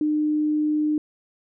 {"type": "tone", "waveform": "sine", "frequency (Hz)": 302.9, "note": "D#4", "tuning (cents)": -46, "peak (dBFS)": -19, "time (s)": [0.01, 0.98], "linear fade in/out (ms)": 2, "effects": []}